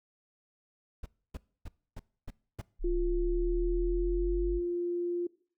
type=noise bursts; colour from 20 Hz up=brown; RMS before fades=-39 dBFS; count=6; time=1.03-2.616 s; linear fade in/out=5 ms; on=31 ms; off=280 ms
type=exponential sweep; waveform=sine; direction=up; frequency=30.23 to 49 Hz; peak=-29 dBFS; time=2.79-4.62 s; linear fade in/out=50 ms
type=tone; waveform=sine; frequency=349.2 Hz; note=F4; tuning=in tune; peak=-29 dBFS; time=2.84-5.27 s; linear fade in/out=5 ms
effects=noise-tail reverb RT60 0.5 s tail -22 dB re dry